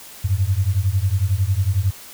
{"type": "beating tone pair", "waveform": "sine", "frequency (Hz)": [90.9, 101.9], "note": ["F#2", "G#2"], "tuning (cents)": [-30, -32], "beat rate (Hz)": 11, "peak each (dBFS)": -19, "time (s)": [0.24, 1.91], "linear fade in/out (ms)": 10, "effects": ["white hiss -40 dBFS RMS until 2.13 s"]}